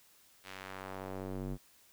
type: tone with band-pass filter sweep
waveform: square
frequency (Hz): 47.57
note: F#1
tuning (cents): +49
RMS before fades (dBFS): -42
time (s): 0.43-1.58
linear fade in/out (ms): 50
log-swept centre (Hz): 3000 to 200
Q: 0.87
effects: white hiss -64 dBFS RMS until 1.92 s